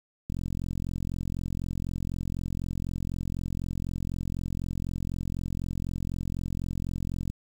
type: click train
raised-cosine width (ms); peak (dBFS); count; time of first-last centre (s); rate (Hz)
5; -20; 309; 0.3-7.3; 44
effects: 8-bit